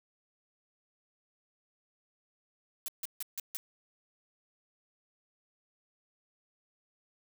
blue noise bursts, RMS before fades -37 dBFS, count 5, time 2.86-3.57 s, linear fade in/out 0 ms, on 22 ms, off 150 ms, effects none

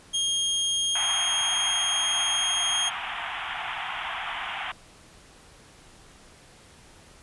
sawtooth tone, 3240 Hz, G#7, 43 cents flat, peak -20 dBFS, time 0.13-2.9 s, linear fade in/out 20 ms
pink band-pass noise, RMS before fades -33 dBFS, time 0.95-4.72 s, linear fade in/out 5 ms, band 690 to 3400 Hz, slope 96 dB/octave
effects pink hiss -52 dBFS RMS until 7.22 s + resampled to 24000 Hz

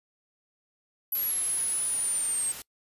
sine exponential sweep, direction down, 11770 to 8372 Hz, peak -26 dBFS, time 1.12-2.52 s, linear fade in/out 5 ms
white noise, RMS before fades -40 dBFS, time 1.15-2.62 s, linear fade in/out 2 ms
effects noise-tail reverb RT60 0.1 s tail -24 dB re dry + resampled to 32000 Hz

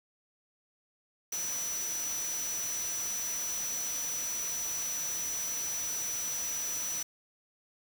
sine tone in noise, 5920 Hz, F#8, in tune, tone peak -33 dBFS, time 1.32-7.03 s, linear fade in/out 5 ms, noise white, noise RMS -40 dBFS, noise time 1.32-7.03 s, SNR +4 dB, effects none

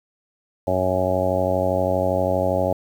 harmonic tone, 92.5 Hz, F#2, in tune, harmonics 1 / 2 / 3 / 4 / 5 / 6 / 7 / 8 / 9, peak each -27 / -30 / -29 / -31 / -31 / -22 / -24 / -32 / -29 dBFS, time 0.67-2.73 s, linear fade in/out 5 ms, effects 8-bit

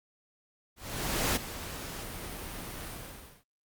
pink noise with ADSR envelope, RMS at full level -27 dBFS, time 0.76-3.44 s, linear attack 600 ms, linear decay 15 ms, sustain -13 dB, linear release 560 ms, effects Opus 48 kbps

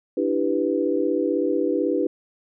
sine chord, E minor seventh, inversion third, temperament equal, 293.7 / 329.6 / 392 / 493.9 Hz, D4 / E4 / G4 / B4, 0 / 0 / 0 / 0 cents, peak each -25 dBFS, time 0.17-2.07 s, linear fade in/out 5 ms, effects none

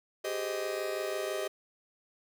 45% pulse chord, Ab major seventh, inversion third, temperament just, 389.3 / 415.3 / 519.1 / 623 Hz, G4 / Ab4 / C5 / Eb5, -12 / 0 / -14 / +2 cents, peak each -37 / -40 / -40 / -36 dBFS, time 0.24-1.48 s, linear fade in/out 10 ms, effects none

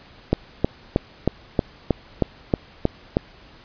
click train, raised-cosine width 2 ms, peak -3 dBFS, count 10, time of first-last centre 0.33-3.169 s, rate 3.17 Hz, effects pink hiss -48 dBFS RMS until 3.64 s + resampled to 11025 Hz

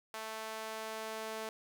sawtooth tone with high-pass filter sweep, 220 Hz, A3, in tune, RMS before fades -42 dBFS, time 0.14-1.49 s, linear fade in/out 0 ms, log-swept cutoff 800 to 510 Hz, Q 1.1, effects none

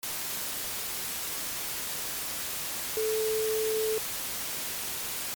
sine tone in noise, 437 Hz, A4, 12 cents flat, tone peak -26 dBFS, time 2.97-3.98 s, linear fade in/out 0 ms, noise white, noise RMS -34 dBFS, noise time 0.03-5.34 s, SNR +5 dB, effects MP3 96 kbps

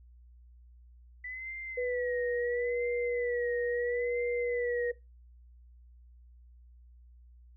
sine tone with vibrato, 1975.5 Hz, B6, in tune, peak -38 dBFS, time 1.24-4.91 s, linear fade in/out 5 ms, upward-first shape sine, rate 0.74 Hz, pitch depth 100 cents each way
sine tone with pitch glide, 493.9 to 483.2 Hz, B4 to B4, 0 to -38 cents, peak -29 dBFS, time 1.77-4.92 s, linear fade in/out 10 ms, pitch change -38 cents, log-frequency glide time 2.06-2.4 s
effects noise-tail reverb RT60 0.2 s tail -18 dB re dry + added 60 Hz sine -53 dBFS peak until 7.56 s

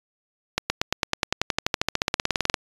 accelerating click train, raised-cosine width 0.2 ms, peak -3 dBFS, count 27, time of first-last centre 0.58-2.542 s, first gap 120 ms, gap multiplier 0.96, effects resampled to 24000 Hz

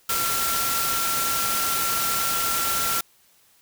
sine tone in noise, 1361 Hz, F6, 45 cents flat, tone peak -27 dBFS, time 0.09-3.01 s, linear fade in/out 5 ms, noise white, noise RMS -25 dBFS, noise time 0.09-3.01 s, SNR -5 dB, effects white hiss -59 dBFS RMS until 3.61 s

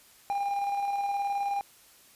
triangle tone with tremolo, 803 Hz, G5, 41 cents sharp, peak -24 dBFS, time 0.3-1.61 s, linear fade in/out 0 ms, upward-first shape square, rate 19 Hz, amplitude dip 30%, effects white hiss -57 dBFS RMS until 2.15 s + resampled to 32000 Hz

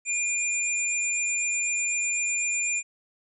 sine tone pair together, 2413 / 7204 Hz, D7 / A8, +46 / +40 cents, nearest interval octave + perfect fifth, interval 1894 cents, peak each -27 dBFS, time 0.05-2.83 s, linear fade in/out 50 ms, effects none

